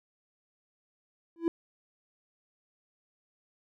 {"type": "tone with exponential growth", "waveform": "triangle", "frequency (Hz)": 333.7, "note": "E4", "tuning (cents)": 21, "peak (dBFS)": -18, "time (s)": [1.36, 1.48], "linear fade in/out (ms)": 1, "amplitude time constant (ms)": 25, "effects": ["tanh soft clip ceiling -14 dBFS"]}